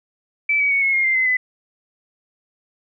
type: tone with pitch steps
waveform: sine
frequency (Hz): 2315 / 2269 / 2223 / 2179 / 2135 / 2092 / 2051 / 2010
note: D7 / C#7 / C#7 / C#7 / C7 / C7 / C7 / B6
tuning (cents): -25 / +40 / +4 / -30 / +34 / -1 / -35 / +30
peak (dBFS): -15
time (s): 0.49-1.37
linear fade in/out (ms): 5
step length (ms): 110
effects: none